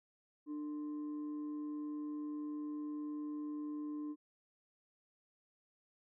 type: tone with frequency modulation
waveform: sine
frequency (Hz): 298.4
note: D4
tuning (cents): +28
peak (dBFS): -39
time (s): 0.46-4.16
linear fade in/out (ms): 50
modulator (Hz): 748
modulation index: 0.21
effects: none